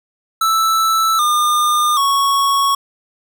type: tone with pitch steps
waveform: square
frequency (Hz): 1318.5 / 1209.1 / 1108.7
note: E6 / D#6 / C#6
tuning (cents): 0 / -50 / 0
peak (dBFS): -13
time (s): 0.41-2.75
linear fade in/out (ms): 5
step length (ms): 780
effects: none